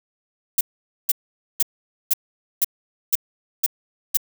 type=noise bursts; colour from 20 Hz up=violet; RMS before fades=-17 dBFS; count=8; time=0.58-4.172 s; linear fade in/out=5 ms; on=29 ms; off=480 ms; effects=none